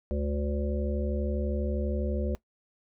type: harmonic tone with a mistuned harmonic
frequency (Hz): 72.3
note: D2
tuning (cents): -27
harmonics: 1 / 3 / 5 / 7 / 8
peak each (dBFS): -29 / -34 / -36 / -37 / -38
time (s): 0.11-2.35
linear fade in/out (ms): 0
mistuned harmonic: 5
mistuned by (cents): +15
effects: noise-tail reverb RT60 0.1 s tail -19 dB re dry